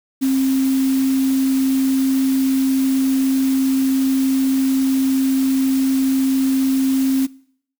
sine tone in noise, 265.9 Hz, C4, 28 cents sharp, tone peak -14 dBFS, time 0.21-7.27 s, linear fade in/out 20 ms, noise white, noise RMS -32 dBFS, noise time 0.21-7.27 s, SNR +15 dB, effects noise-tail reverb RT60 0.6 s tail -21 dB re dry

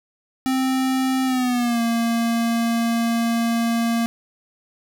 square tone with pitch glide, 261.6 to 231.7 Hz, C4 to A#3, 0 to -10 cents, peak -19 dBFS, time 0.46-4.06 s, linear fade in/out 0 ms, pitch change -210 cents, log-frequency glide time 1.25-1.81 s, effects none

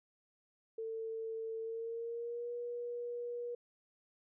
sine tone with pitch glide, 448 to 480.2 Hz, A4 to B4, +31 to -49 cents, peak -38 dBFS, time 0.78-3.55 s, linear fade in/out 5 ms, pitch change +120 cents, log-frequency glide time 1.57-2.52 s, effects none

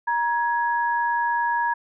sine tone pair together, 945 / 1668.3 Hz, A#5 / G#6, +23 / +7 cents, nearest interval minor seventh, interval 984 cents, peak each -21 / -26 dBFS, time 0.07-1.74 s, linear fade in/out 10 ms, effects none

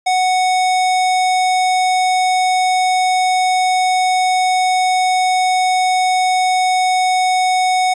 square tone, 740 Hz, F#5, in tune, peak -13 dBFS, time 0.06-7.94 s, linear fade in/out 10 ms, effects resampled to 22050 Hz

